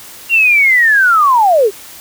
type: linear sweep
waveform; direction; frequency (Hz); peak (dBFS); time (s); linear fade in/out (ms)
sine; down; 2792 to 370; -6; 0.29-1.71; 50
effects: white hiss -34 dBFS RMS until 2 s